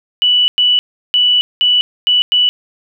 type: tone bursts at uneven times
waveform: sine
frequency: 2960 Hz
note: F#7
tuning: in tune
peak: -8 dBFS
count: 6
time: 0.22-0.48 / 0.58-0.79 / 1.14-1.41 / 1.61-1.81 / 2.07-2.22 / 2.32-2.49 s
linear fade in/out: 0 ms
effects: none